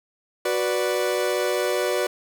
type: chord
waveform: 40% pulse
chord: B minor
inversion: second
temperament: equal with one note detuned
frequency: 370 / 491.6 / 587.3 Hz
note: F#4 / B4 / D5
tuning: 0 / -8 / 0 cents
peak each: -25 dBFS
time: 0.45-2.07 s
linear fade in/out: 5 ms
effects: none